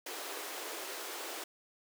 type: high-pass noise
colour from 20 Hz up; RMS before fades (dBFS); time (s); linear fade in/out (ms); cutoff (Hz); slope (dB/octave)
pink; -42; 0.06-1.44; 5; 320; 48
effects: none